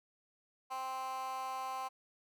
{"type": "tone with high-pass filter", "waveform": "15% pulse", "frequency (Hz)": 261.6, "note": "C4", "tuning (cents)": 0, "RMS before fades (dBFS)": -40, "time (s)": [0.7, 1.89], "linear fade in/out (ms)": 20, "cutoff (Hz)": 910, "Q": 7, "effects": []}